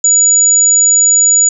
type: tone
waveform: sine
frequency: 6900 Hz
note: A8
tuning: 35 cents flat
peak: -5 dBFS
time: 0.04-1.49 s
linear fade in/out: 5 ms
effects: none